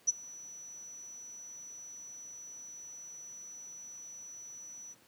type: tone with ADSR envelope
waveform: sine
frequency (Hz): 5920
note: F#8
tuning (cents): 0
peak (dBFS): -21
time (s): 0.07-4.95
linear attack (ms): 19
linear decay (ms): 23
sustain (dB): -24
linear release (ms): 35
effects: pink hiss -63 dBFS RMS until 5.07 s + high-pass 150 Hz 12 dB/octave